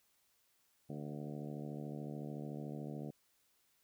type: harmonic tone with a mistuned harmonic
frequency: 73.7 Hz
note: D2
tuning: 7 cents sharp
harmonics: 2 / 3 / 4 / 5 / 6 / 7 / 8 / 9 / 10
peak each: -45 / -47 / -49 / -54 / -53 / -56 / -56 / -59 / -60 dBFS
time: 0.89-3.11 s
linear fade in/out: 10 ms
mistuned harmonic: 9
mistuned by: +17 cents
effects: white hiss -75 dBFS RMS until 3.83 s